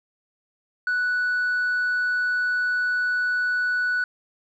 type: tone with tanh clipping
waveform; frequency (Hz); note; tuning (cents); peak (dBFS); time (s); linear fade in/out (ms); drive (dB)
triangle; 1480; F#6; 0; -21; 0.87-4.04; 2; 6
effects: none